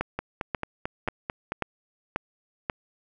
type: two click trains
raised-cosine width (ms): 0.5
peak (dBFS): -14 / -11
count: 7 / 6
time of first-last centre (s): 0.19-1.52 / 0.01-2.698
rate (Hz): 4.51 / 1.86
effects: none